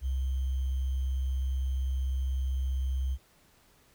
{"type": "tone with sample-and-hold", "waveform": "sine", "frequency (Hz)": 65.7, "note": "C2", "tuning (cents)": 8, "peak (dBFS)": -27, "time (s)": [0.01, 3.18], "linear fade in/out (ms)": 50, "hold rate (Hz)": 3150, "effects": ["pink hiss -63 dBFS RMS until 3.94 s"]}